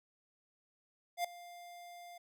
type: tone with ADSR envelope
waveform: square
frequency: 700 Hz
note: F5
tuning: 4 cents sharp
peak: -31 dBFS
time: 1.17-2.18 s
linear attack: 74 ms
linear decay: 3 ms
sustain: -19 dB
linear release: 6 ms
effects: none